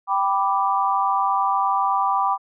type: chord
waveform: sine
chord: G major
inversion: none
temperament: equal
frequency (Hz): 784 / 987.8 / 1174.7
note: G5 / B5 / D6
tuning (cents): 0 / 0 / 0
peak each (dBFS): -22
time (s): 0.07-2.38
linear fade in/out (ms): 50
effects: none